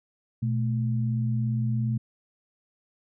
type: tone pair together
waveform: sine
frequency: 120.9 / 218.2 Hz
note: B2 / A3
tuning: -36 / -14 cents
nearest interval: minor seventh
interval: 1022 cents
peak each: -24 / -30 dBFS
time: 0.42-1.98 s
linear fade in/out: 10 ms
effects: none